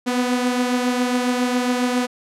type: beating tone pair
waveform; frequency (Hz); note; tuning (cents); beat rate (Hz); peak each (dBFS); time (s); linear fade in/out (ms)
sawtooth; 246.9 / 254.2; B3 / C4; 0 / -50; 7.3; -15 / -22; 0.06-2.07; 20
effects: low-pass 10000 Hz 12 dB/octave